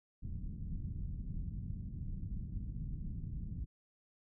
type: low-pass noise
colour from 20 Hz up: pink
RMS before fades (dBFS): -41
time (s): 0.22-3.66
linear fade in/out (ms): 20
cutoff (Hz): 190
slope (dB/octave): 24
effects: none